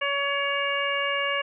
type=harmonic tone; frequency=563 Hz; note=C#5; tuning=27 cents sharp; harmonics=1 / 2 / 3 / 4 / 5; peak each=-30 / -30 / -30 / -30 / -30 dBFS; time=0.01-1.42 s; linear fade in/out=10 ms; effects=none